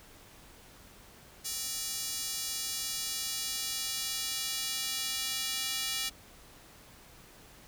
square tone with high-pass filter sweep, 261.6 Hz, C4, in tune, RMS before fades -35 dBFS, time 1.44-6.1 s, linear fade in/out 20 ms, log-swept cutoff 5600 to 3300 Hz, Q 1.1, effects pink hiss -55 dBFS RMS until 7.67 s

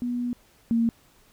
sine tone pair in turn, 243.5 / 230.6 Hz, B3 / A#3, -24 / -19 cents, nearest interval minor second, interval 95 cents, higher first, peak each -25 / -19 dBFS, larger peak second, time 0.02-0.33 / 0.71-0.89 s, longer first, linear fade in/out 0 ms, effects pink hiss -59 dBFS RMS until 1.32 s

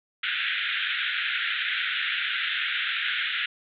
pink band-pass noise, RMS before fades -28 dBFS, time 0.23-3.46 s, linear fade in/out 5 ms, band 1400 to 3700 Hz, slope 96 dB/octave, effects none

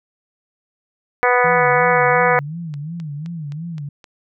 harmonic tone, 246.9 Hz, B3, in tune, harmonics 2 / 3 / 4 / 5 / 6 / 7 / 8 / 9, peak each -17 / -19 / -20 / -21 / -22 / -22 / -23 / -24 dBFS, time 1.23-2.39 s, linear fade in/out 0 ms
sine tone with vibrato, 156.7 Hz, D#3, 13 cents sharp, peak -25 dBFS, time 1.44-3.89 s, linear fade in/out 5 ms, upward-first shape sine, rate 2.8 Hz, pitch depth 160 cents each way
click train, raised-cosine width 0.2 ms, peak -24 dBFS, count 6, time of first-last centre 2.74-4.042 s, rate 3.84 Hz
effects none

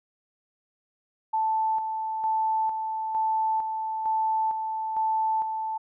sine tone with tremolo, 880 Hz, A5, in tune, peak -22 dBFS, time 1.33-5.78 s, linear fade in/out 10 ms, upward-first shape square, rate 1.1 Hz, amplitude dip 45%, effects none

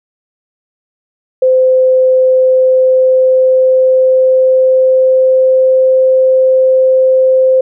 sine tone with pitch glide, 516 to 520.5 Hz, C5 to C5, -24 to -9 cents, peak -5 dBFS, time 1.42-7.61 s, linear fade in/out 5 ms, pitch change +15 cents, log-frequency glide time 2.11-5.93 s, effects none

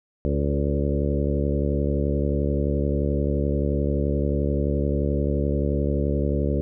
harmonic tone with a mistuned harmonic, 71.5 Hz, D2, 46 cents flat, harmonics 1 / 2 / 3 / 4 / 5 / 6 / 7 / 8, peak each -24 / -27 / -29 / -30 / -31 / -32 / -32 / -33 dBFS, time 0.25-6.61 s, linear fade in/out 0 ms, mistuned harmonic 6, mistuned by +20 cents, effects none

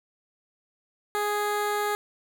15% pulse tone with notch filter, 415.3 Hz, G#4, in tune, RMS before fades -27 dBFS, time 1.15-1.95 s, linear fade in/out 0 ms, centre 5300 Hz, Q 1.5, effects none

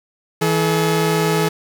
sawtooth tone pair together, 162.8 / 427.5 Hz, E3 / A4, -21 / -50 cents, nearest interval octave + perfect fourth, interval 1671 cents, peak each -14 dBFS, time 0.41-1.49 s, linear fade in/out 10 ms, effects 7-bit

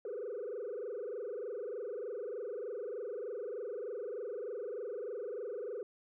sine tone with frequency modulation, 450 Hz, A4, 39 cents sharp, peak -36 dBFS, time 0.05-5.83 s, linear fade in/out 2 ms, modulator 23.3 Hz, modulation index 2.6, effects tanh soft clip ceiling -35 dBFS

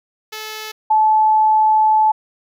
5% pulse / sine tone pair in turn, 433.1 / 866.2 Hz, A4 / A5, -27 / -27 cents, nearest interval octave, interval 1200 cents, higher second, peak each -16 / -10 dBFS, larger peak second, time 0.32-0.72 / 0.9-2.12 s, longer second, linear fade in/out 10 ms, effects none

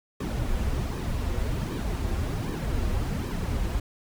brown noise with flanger, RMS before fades -28 dBFS, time 0.2-3.8 s, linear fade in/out 5 ms, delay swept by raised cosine 1.4 to 7.1 ms, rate 1.3 Hz, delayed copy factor -0.65, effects none

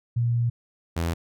sine / sawtooth tone pair in turn, 118.5 / 83.79 Hz, A#2 / E2, +29 / +29 cents, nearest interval tritone, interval 600 cents, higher first, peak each -20 dBFS, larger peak neither, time 0.16-0.5 / 0.96-1.14 s, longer first, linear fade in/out 10 ms, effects none

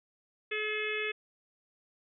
harmonic tone, 427.6 Hz, A4, 49 cents flat, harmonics 1 / 3 / 4 / 5 / 6 / 7 / 8, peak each -36 / -45 / -39 / -37 / -36 / -47 / -44 dBFS, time 0.51-1.12 s, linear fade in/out 10 ms, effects none

